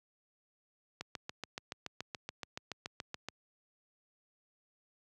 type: click train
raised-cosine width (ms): 0.2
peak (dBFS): -22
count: 17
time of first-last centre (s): 1.01-3.286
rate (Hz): 7.03
effects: high-pass 80 Hz 12 dB/octave